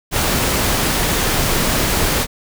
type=noise; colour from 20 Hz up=pink; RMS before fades=-17 dBFS; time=0.11-2.27 s; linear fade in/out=50 ms; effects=none